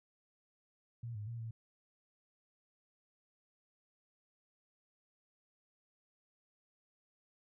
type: tone with pitch steps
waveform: sine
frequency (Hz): 117.5 / 104.6 / 116.9 / 113.3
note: A#2 / G#2 / A#2 / A#2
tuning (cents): +14 / +13 / +5 / -49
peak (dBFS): -40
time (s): 1.03-1.51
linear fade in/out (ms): 5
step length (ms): 120
effects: none